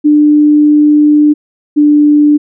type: tone pair in turn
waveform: sine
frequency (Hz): 298 / 295.8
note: D4 / D4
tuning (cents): +25 / +13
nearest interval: unison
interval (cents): 12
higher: first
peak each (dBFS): -3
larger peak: neither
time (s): 0.04-1.34 / 1.76-2.38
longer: first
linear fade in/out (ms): 20
effects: none